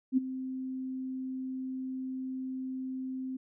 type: tone with ADSR envelope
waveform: sine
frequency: 260.3 Hz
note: C4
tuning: 9 cents flat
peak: -20 dBFS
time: 0.12-3.37 s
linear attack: 53 ms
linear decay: 16 ms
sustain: -14 dB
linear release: 8 ms
effects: none